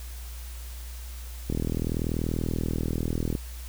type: click train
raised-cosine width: 3 ms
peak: -15 dBFS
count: 76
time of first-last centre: 1.5-3.352 s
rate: 40.5 Hz
effects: added 60 Hz sine -36 dBFS peak until 3.68 s + white hiss -47 dBFS RMS until 3.68 s